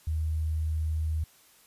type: tone with sample-and-hold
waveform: sine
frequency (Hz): 78.6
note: D#2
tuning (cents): +18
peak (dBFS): -26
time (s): 0.07-1.24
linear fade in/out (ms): 5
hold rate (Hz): 11025
effects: white hiss -59 dBFS RMS until 1.66 s + resampled to 32000 Hz